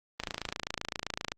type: click train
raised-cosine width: 0.2 ms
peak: -15 dBFS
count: 32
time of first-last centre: 0.2-1.319 s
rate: 27.7 Hz
effects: Opus 32 kbps